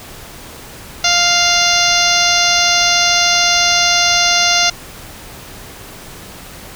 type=harmonic tone; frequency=698.5 Hz; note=F5; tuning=in tune; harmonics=1 / 2 / 3 / 4 / 5 / 6 / 7 / 8 / 9; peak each=-19 / -19 / -19 / -19 / -19 / -19 / -19 / -19 / -19 dBFS; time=1.04-4.7 s; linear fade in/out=5 ms; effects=pink hiss -34 dBFS RMS until 6.75 s